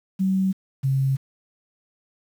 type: tone pair in turn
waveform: sine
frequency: 190.3 / 134.8 Hz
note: F#3 / C#3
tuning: +49 / -48 cents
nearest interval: tritone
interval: 597 cents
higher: first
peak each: -18 dBFS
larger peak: neither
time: 0.19-0.53 / 0.83-1.17 s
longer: neither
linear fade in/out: 20 ms
effects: 8-bit